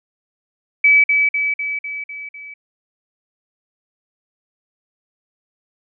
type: tone with echo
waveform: sine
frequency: 2293 Hz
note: D7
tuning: 42 cents flat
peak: -8 dBFS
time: 0.84-1.04 s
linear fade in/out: 5 ms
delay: 250 ms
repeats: 6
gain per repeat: -4 dB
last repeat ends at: 2.54 s
effects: none